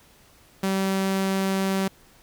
sawtooth tone, 192.6 Hz, G3, 30 cents flat, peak -18 dBFS, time 0.63-1.88 s, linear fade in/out 5 ms, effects pink hiss -55 dBFS RMS until 2.22 s

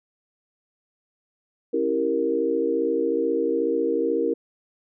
sine chord, C# diminished seventh, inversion none, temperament equal with one note detuned, 273.5 / 329.6 / 392 / 466.2 Hz, C#4 / E4 / G4 / Bb4, -23 / 0 / 0 / 0 cents, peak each -29 / -26 / -28 / -23 dBFS, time 1.73-4.34 s, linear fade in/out 10 ms, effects none

